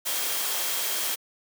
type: tone in noise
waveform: sine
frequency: 3229 Hz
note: G#7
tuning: 49 cents flat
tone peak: -39 dBFS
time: 0.05-1.16 s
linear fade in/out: 20 ms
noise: white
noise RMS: -28 dBFS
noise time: 0.05-1.16 s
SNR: -14 dB
effects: high-pass 400 Hz 12 dB/octave